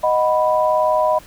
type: chord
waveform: sine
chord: B major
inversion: first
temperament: equal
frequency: 622.3 / 740 / 987.8 Hz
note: D#5 / F#5 / B5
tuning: 0 / 0 / 0 cents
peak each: -16 / -22 / -18 dBFS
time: 0.03-1.19 s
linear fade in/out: 10 ms
effects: pink hiss -44 dBFS RMS until 1.26 s